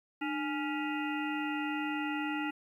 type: harmonic tone with a mistuned harmonic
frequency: 278.6 Hz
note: C#4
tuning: 9 cents sharp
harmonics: 1 / 3 / 5 / 7 / 9 / 10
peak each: -34 / -39 / -41 / -42 / -44 / -44 dBFS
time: 0.21-2.51 s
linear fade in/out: 10 ms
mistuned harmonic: 1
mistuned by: +130 cents
effects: 11-bit